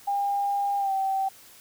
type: tone with pitch glide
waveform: sine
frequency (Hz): 804 to 773.9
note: G5 to G5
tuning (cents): +44 to -22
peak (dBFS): -23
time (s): 0.07-1.29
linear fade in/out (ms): 10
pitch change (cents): -66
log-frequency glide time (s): 0.78-0.92
effects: white hiss -51 dBFS RMS until 1.6 s